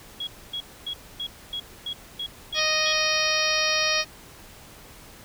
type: tone bursts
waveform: sine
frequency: 3322 Hz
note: G#7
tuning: in tune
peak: -28 dBFS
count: 9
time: 0.2-2.928 s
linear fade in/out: 5 ms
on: 72 ms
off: 260 ms
type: harmonic tone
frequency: 621 Hz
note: D#5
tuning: 3 cents flat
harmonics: 1 / 2 / 3 / 4 / 5 / 6 / 7 / 8 / 9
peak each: -30 / -31 / -29 / -27 / -32 / -32 / -30 / -31 / -28 dBFS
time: 2.54-4.05 s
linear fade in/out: 50 ms
effects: pink hiss -47 dBFS RMS until 5.24 s